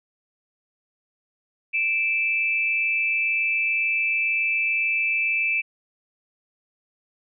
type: tone pair together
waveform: sine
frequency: 2349 / 2622 Hz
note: D7 / E7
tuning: 0 / -10 cents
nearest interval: major second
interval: 190 cents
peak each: -23 / -23 dBFS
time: 1.73-5.62 s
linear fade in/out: 20 ms
effects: none